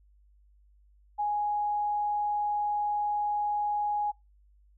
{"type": "tone", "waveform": "sine", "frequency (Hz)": 830.6, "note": "G#5", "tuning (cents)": 0, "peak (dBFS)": -26, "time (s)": [1.18, 4.12], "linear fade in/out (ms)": 20, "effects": ["noise-tail reverb RT60 0.2 s tail -22 dB re dry", "added 50 Hz sine -58 dBFS peak until 4.77 s"]}